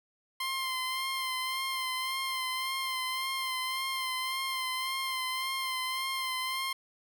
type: tone with vibrato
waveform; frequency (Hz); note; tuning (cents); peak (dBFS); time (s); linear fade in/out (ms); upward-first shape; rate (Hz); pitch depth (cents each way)
15% pulse; 1046.5; C6; 0; -25; 0.4-6.73; 5; sine; 1.8; 29
effects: none